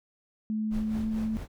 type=tone with pitch glide; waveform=sine; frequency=216.4 to 219.4 Hz; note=A3 to A3; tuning=-29 to -5 cents; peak=-27 dBFS; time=0.5-1.37 s; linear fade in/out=0 ms; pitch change=+24 cents; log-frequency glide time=0.81-1.04 s
type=noise with tremolo; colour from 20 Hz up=brown; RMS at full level=-35 dBFS; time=0.7-1.48 s; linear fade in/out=50 ms; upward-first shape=sine; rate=4.5 Hz; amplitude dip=65%
effects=none